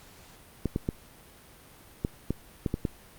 clicks, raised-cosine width 3 ms, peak -14 dBFS, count 8, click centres 0.657 / 0.761 / 0.889 / 2.049 / 2.306 / 2.662 / 2.741 / 2.852 s, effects pink hiss -53 dBFS RMS until 3.18 s + Opus 48 kbps

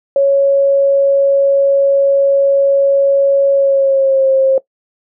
sine tone with pitch glide, 554 to 533.9 Hz, C#5 to C5, -1 to +35 cents, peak -7 dBFS, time 0.16-4.58 s, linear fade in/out 2 ms, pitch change -64 cents, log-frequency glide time 3.53-4.29 s, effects noise-tail reverb RT60 0.1 s tail -19 dB re dry

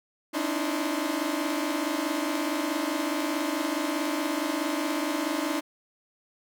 sawtooth tone cluster, 265.8 / 291.7 / 316.4 / 333.2 / 1048 Hz, C4 / D4 / D#4 / E4 / C6, +27 / -12 / +29 / +19 / +2 cents, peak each -35 / -26 / -27 / -33 / -34 dBFS, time 0.33-5.61 s, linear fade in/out 20 ms, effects none

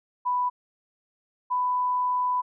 sine tone pair in turn, 990 / 995.5 Hz, B5 / B5, +4 / +14 cents, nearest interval unison, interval 10 cents, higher second, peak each -22 dBFS, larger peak neither, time 0.25-0.5 / 1.5-2.42 s, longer second, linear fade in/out 20 ms, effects none

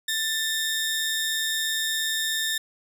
sawtooth tone pair together, 1773 / 3703 Hz, A6 / A#7, +13 / -12 cents, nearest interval octave + minor second, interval 1275 cents, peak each -24 dBFS, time 0.08-2.58 s, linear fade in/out 5 ms, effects none

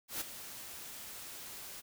white noise with ADSR envelope, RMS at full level -36 dBFS, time 0.08-1.82 s, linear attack 130 ms, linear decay 11 ms, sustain -11 dB, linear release 30 ms, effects none

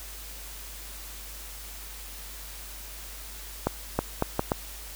accelerating click train, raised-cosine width 1 ms, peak -9 dBFS, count 5, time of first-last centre 3.67-4.519 s, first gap 320 ms, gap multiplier 0.73, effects added 50 Hz sine -43 dBFS peak until 4.95 s + white hiss -43 dBFS RMS until 4.95 s

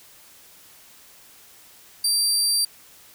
25% pulse tone, 4699 Hz, D8, in tune, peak -14 dBFS, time 2.04-2.65 s, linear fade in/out 5 ms, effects white hiss -50 dBFS RMS until 3.14 s

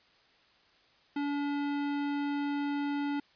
sine tone with hard clipping, 286.6 Hz, D4, 42 cents flat, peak -32 dBFS, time 1.16-3.2 s, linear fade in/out 5 ms, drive 18 dB, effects white hiss -64 dBFS RMS until 3.35 s + resampled to 11025 Hz

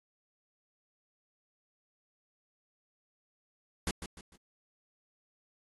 pink noise with echo, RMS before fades -32 dBFS, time 3.87-3.91 s, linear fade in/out 2 ms, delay 150 ms, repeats 3, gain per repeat -9 dB, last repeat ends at 4.36 s, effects AAC 32 kbps

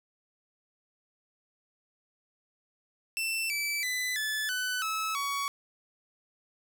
sawtooth tone with pitch steps, 2674 / 2314 / 2003 / 1733.9 / 1500.7 / 1298.9 / 1124.3 Hz, E7 / D7 / B6 / A6 / F#6 / E6 / C#6, +24 / -26 / +24 / -26 / +24 / -26 / +24 cents, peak -26 dBFS, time 3.17-5.48 s, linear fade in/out 0 ms, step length 330 ms, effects none

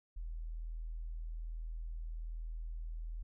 sine tone, 40.6 Hz, E1, 26 cents flat, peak -39 dBFS, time 0.16-3.23 s, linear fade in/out 10 ms, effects none

